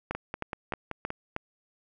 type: two click trains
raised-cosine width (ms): 0.5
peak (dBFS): -18 / -16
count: 6 / 5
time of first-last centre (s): 0.15-1.104 / 0.11-1.364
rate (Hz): 5.24 / 3.19
effects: none